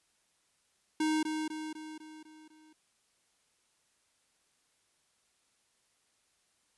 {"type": "tone with echo", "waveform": "square", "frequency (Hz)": 311.1, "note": "D#4", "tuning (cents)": 0, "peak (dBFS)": -28, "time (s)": [1, 1.23], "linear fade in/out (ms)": 5, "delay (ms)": 250, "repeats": 6, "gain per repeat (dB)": -5, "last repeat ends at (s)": 2.73, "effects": ["white hiss -73 dBFS RMS until 6.77 s", "resampled to 24000 Hz"]}